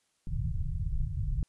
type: low-pass noise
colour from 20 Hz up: pink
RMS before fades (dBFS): -31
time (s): 0.27-1.43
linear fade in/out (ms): 2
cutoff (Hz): 160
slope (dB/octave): 96
effects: white hiss -74 dBFS RMS until 1.48 s + resampled to 24000 Hz